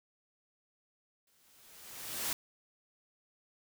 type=noise with exponential growth; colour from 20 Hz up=white; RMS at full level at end=-33 dBFS; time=1.27-2.33 s; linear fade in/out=2 ms; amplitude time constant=230 ms; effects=none